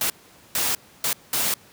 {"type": "noise bursts at uneven times", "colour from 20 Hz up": "white", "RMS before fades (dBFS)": -23, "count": 4, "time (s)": [[0.01, 0.1], [0.55, 0.75], [1.04, 1.13], [1.33, 1.54]], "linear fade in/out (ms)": 2, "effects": ["pink hiss -51 dBFS RMS until 1.72 s", "high-pass 100 Hz 12 dB/octave"]}